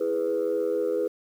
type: chord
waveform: sine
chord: E major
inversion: none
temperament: equal with one note detuned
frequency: 329.6 / 415.3 / 496.5 Hz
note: E4 / G#4 / B4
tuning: 0 / 0 / +9 cents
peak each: -30 / -26 / -25 dBFS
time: 0-1.08 s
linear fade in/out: 10 ms
effects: tanh soft clip ceiling -18 dBFS + 9-bit